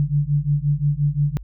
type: beating tone pair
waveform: sine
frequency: 142.6 / 148.3 Hz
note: C#3 / D3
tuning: +49 / +17 cents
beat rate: 5.7 Hz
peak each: -20 / -20 dBFS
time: 0-1.37 s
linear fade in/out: 0 ms
effects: added 50 Hz sine -35 dBFS peak until 1.43 s